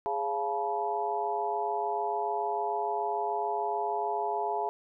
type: harmonic tone with a mistuned harmonic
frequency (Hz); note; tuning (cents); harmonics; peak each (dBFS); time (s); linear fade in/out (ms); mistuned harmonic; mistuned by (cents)
138.59; C#3; 0; 3 / 4 / 5 / 6 / 7; -34 / -44 / -33 / -32 / -37; 0.06-4.69; 0; 6; +65
effects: none